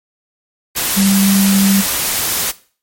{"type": "tone in noise", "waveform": "sine", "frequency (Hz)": 196, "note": "G3", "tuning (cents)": 0, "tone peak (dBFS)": -10, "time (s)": [0.96, 1.82], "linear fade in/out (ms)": 20, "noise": "white", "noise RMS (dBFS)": -17, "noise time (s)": [0.75, 2.52], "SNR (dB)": 4, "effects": ["noise-tail reverb RT60 0.4 s tail -18 dB re dry", "MP3 64 kbps"]}